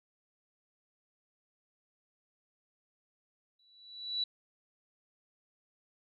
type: tone with exponential growth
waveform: sine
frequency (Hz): 3941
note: B7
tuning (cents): -4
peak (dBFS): -28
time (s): 3.59-4.24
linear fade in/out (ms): 5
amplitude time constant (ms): 140
effects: none